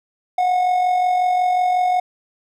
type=tone with amplitude modulation; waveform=triangle; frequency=728 Hz; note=F#5; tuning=28 cents flat; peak=-11 dBFS; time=0.38-2 s; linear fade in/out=5 ms; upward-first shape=sine; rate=45.5 Hz; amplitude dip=40%; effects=none